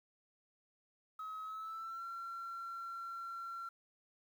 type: tone with pitch glide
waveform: sine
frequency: 1279 to 1362.9 Hz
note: D#6 to F6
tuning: +47 to -43 cents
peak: -40 dBFS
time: 1.19-3.69 s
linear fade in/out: 5 ms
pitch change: +110 cents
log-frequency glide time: 1.45-2.04 s
effects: tanh soft clip ceiling -40 dBFS + 11-bit